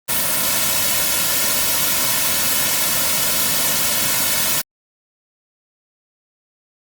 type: noise with comb filter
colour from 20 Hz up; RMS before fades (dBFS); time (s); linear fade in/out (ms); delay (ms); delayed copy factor
white; -18; 0.08-4.62; 20; 2.5; -0.65
effects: Opus 32 kbps